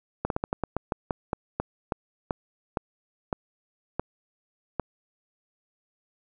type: slowing click train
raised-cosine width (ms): 1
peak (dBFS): -12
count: 17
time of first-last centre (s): 0.25-4.797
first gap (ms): 52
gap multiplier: 1.2
effects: none